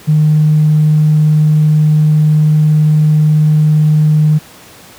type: tone with tanh clipping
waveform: triangle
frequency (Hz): 153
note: D#3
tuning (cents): -29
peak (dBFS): -5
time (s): 0.07-4.39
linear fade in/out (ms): 20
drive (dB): 4
effects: pink hiss -37 dBFS RMS until 4.98 s + high-pass 100 Hz 12 dB/octave